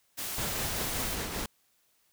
white noise, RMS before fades -36 dBFS, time 0.17-1.16 s, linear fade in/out 20 ms
pink noise with tremolo, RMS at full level -33 dBFS, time 0.38-1.46 s, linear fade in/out 2 ms, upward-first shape triangle, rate 5.2 Hz, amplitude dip 45%
effects white hiss -70 dBFS RMS until 2.12 s

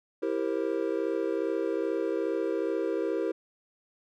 triangle chord, C dominant seventh, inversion first, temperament equal with one note detuned, 329.6 / 392 / 466.2 / 528.7 Hz, E4 / G4 / Bb4 / C5, 0 / 0 / 0 / +18 cents, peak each -30 / -30 / -30 / -33 dBFS, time 0.22-3.32 s, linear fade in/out 10 ms, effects none

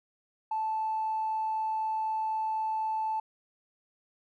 triangle tone with tanh clipping, 876 Hz, A5, 8 cents flat, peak -28 dBFS, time 0.51-3.2 s, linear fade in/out 5 ms, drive 4 dB, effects none

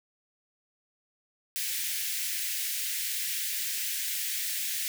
white high-pass noise, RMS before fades -32 dBFS, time 1.56-4.88 s, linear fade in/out 0 ms, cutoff 1700 Hz, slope 48 dB/octave, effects none

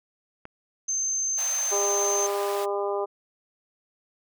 click, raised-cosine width 0.5 ms, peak -25 dBFS, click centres 0.454 s
sine tone, 6272 Hz, G8, in tune, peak -24 dBFS, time 0.88-2.27 s, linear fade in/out 10 ms
pink high-pass noise, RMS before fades -38 dBFS, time 1.37-2.66 s, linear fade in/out 20 ms, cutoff 560 Hz, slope 96 dB/octave
harmonic tone, 201.3 Hz, G3, 46 cents sharp, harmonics 2 / 3 / 4 / 5 / 6, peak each -27 / -31 / -33 / -35 / -37 dBFS, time 1.71-3.06 s, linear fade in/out 20 ms
effects none

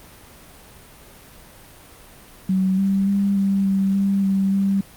sine tone with pitch steps, 188.7 / 195.2 / 199.1 / 196.2 / 194.2 / 197 / 194 / 196.2 Hz, F#3 / G3 / G3 / G3 / G3 / G3 / G3 / G3, +34 / -7 / +27 / +2 / -16 / +9 / -18 / +2 cents, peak -16 dBFS, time 2.49-4.81 s, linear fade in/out 5 ms, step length 290 ms, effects pink hiss -45 dBFS RMS until 4.96 s + Opus 32 kbps

